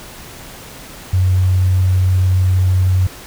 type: tone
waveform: sine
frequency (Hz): 92.6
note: F#2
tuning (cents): +2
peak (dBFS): -10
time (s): 1.13-3.07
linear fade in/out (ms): 5
effects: pink hiss -35 dBFS RMS until 3.26 s